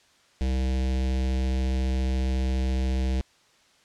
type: tone with notch filter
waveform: square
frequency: 64.8 Hz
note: C2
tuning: 16 cents flat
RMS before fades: -25 dBFS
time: 0.41-3.21 s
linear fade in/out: 0 ms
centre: 1200 Hz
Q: 0.83
effects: white hiss -60 dBFS RMS until 3.84 s + low-pass 6000 Hz 12 dB/octave